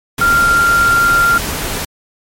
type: tone in noise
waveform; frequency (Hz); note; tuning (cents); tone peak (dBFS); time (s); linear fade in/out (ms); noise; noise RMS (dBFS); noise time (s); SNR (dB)
sine; 1388; F6; -11; -8; 0.21-1.38; 5; pink; -20; 0.18-1.85; +9
effects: MP3 64 kbps